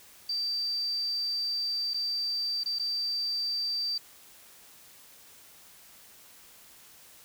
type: tone with dropouts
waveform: sine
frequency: 4663 Hz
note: D8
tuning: 13 cents flat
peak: -28 dBFS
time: 0.29-3.98 s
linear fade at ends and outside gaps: 5 ms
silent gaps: 1.936-1.942 / 2.636-2.658 / 2.787-2.795 s
effects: white hiss -54 dBFS RMS until 7.24 s